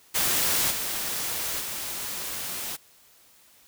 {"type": "noise with level steps", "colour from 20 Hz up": "white", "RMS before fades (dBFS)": [-24, -30, -33], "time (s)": [0.14, 2.77], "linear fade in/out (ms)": 20, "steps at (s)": [0.7, 1.59], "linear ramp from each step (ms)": 20, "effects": ["white hiss -57 dBFS RMS until 3.67 s"]}